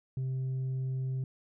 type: tone with tanh clipping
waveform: triangle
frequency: 130.81 Hz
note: C3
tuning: in tune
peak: -31 dBFS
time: 0.17-1.24 s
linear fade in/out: 2 ms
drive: 7 dB
effects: none